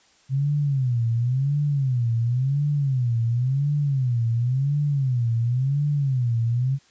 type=tone with vibrato; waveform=sine; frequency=130 Hz; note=C3; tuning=11 cents flat; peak=-19 dBFS; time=0.29-6.79 s; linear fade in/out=50 ms; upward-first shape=sine; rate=0.94 Hz; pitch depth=210 cents each way; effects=white hiss -58 dBFS RMS until 6.9 s + resampled to 16000 Hz